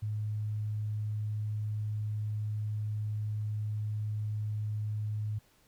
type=tone; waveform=sine; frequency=106.3 Hz; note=G#2; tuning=41 cents sharp; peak=-31 dBFS; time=0.02-5.39 s; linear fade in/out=10 ms; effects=pink hiss -66 dBFS RMS until 5.67 s